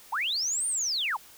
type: linear two-way sweep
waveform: sine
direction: up then down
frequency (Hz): 740 to 9100 to 740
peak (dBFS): -26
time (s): 0.12-1.17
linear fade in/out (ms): 10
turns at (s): 0.67
effects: white hiss -52 dBFS RMS until 1.37 s